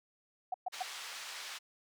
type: tone bursts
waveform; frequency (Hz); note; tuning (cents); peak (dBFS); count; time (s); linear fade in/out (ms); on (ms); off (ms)
sine; 740; F#5; 0; -32; 3; 0.52-0.826; 5; 22; 120
type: band-pass noise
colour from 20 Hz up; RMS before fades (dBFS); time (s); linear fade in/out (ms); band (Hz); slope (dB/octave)
white; -45; 0.72-1.59; 20; 890 to 5000; 12
effects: none